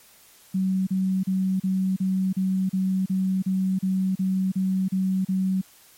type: tone bursts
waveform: sine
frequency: 188.9 Hz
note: F#3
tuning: 36 cents sharp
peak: -20 dBFS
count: 14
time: 0.54-5.615 s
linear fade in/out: 10 ms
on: 330 ms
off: 35 ms
effects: white hiss -53 dBFS RMS until 5.97 s + MP3 64 kbps